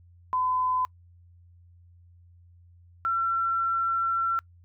sine tone pair in turn, 1014 / 1353.5 Hz, B5 / E6, +45 / +45 cents, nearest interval perfect fourth, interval 500 cents, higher second, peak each -23 dBFS, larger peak neither, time 0.33-0.85 / 3.05-4.39 s, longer second, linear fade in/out 0 ms, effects noise-tail reverb RT60 0.1 s tail -26 dB re dry + added 87 Hz sine -52 dBFS peak until 4.64 s

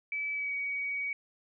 sine tone with pitch glide, 2300 to 2258 Hz, D7 to C#7, -37 to +31 cents, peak -31 dBFS, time 0.12-1.13 s, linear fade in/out 2 ms, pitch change -32 cents, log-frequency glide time 0.33-0.53 s, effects none

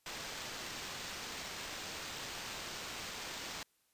blue noise with sample-and-hold, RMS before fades -44 dBFS, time 0.06-3.63 s, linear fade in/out 2 ms, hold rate 11025 Hz, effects white hiss -75 dBFS RMS until 3.93 s + resampled to 32000 Hz

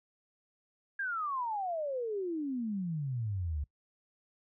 sine exponential sweep, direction down, 1644 to 69.3 Hz, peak -32 dBFS, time 0.99-3.64 s, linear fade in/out 5 ms, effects noise-tail reverb RT60 0.1 s tail -22 dB re dry

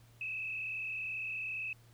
sine tone with frequency modulation, 2586 Hz, E7, 34 cents flat, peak -36 dBFS, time 0.21-1.73 s, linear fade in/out 2 ms, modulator 37.5 Hz, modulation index 2, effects added 116 Hz sine -59 dBFS peak until 1.93 s + pink hiss -66 dBFS RMS until 1.93 s

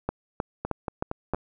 two click trains, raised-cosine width 1 ms, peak -12 / -15 dBFS, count 5 / 4, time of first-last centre 0.09-1.336 / 0.65-1.346 s, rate 3.21 / 4.31 Hz, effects none

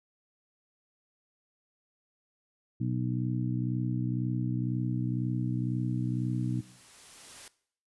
harmonic tone, 62 Hz, B1, 7 cents sharp, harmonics 2 / 3 / 4 / 5, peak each -30 / -34 / -36 / -38 dBFS, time 2.8-6.61 s, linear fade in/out 10 ms
white noise with exponential growth, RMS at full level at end -46 dBFS, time 4.62-7.48 s, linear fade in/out 2 ms, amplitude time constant 620 ms
effects noise-tail reverb RT60 0.6 s tail -19 dB re dry + resampled to 24000 Hz

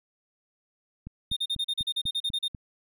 click train, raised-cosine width 5 ms, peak -26 dBFS, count 7, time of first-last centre 1.07-2.548 s, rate 4.06 Hz
triangle tone bursts, 3661 Hz, A#7, 32 cents flat, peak -24 dBFS, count 13, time 1.31-2.482 s, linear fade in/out 10 ms, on 56 ms, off 37 ms
effects none

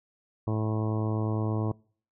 harmonic tone, 108.7 Hz, A2, 21 cents flat, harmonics 1 / 2 / 3 / 4 / 5 / 6 / 7 / 8 / 9 / 10, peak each -27 / -34 / -34 / -38 / -41 / -42 / -45 / -47 / -44 / -45 dBFS, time 0.47-1.72 s, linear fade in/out 5 ms, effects noise-tail reverb RT60 0.5 s tail -26 dB re dry

